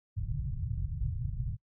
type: low-pass noise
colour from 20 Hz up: white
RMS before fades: -34 dBFS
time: 0.16-1.57 s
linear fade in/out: 20 ms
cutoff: 140 Hz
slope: 48 dB/octave
effects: noise-tail reverb RT60 0.1 s tail -25 dB re dry